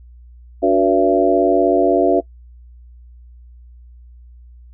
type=harmonic tone with a mistuned harmonic; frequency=96.3 Hz; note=G2; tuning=30 cents flat; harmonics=3 / 4 / 5 / 6 / 7; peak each=-18 / -16 / -20 / -20 / -16 dBFS; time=0.62-2.21 s; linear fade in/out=20 ms; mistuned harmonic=4; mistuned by=-79 cents; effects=noise-tail reverb RT60 0.1 s tail -22 dB re dry + added 60 Hz sine -39 dBFS peak until 4.73 s